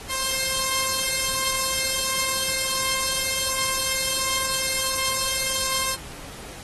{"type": "tone pair together", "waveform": "5% pulse", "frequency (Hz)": [527.8, 1057], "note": ["C5", "C6"], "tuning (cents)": [15, 17], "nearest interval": "octave", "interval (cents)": 1202, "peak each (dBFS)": [-17, -13], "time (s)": [0.08, 5.97], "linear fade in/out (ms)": 50, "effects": ["pink hiss -40 dBFS RMS until 6.63 s", "AAC 32 kbps"]}